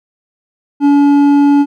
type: tone with hard clipping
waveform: triangle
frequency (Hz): 285.4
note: D4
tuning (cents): -49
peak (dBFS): -7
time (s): 0.8-1.66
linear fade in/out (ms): 50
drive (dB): 10
effects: none